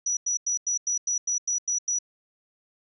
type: tone bursts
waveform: sine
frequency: 5870 Hz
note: F#8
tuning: 15 cents flat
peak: -23 dBFS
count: 10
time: 0.06-1.988 s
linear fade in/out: 5 ms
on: 110 ms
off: 92 ms
effects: none